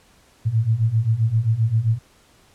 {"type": "beating tone pair", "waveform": "sine", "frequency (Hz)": [108, 115.6], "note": ["A2", "A#2"], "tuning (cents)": [-32, -14], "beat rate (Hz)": 7.6, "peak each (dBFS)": [-21, -18], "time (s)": [0.45, 1.99], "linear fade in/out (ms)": 20, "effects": ["pink hiss -55 dBFS RMS until 2.54 s", "low-pass 11000 Hz 12 dB/octave"]}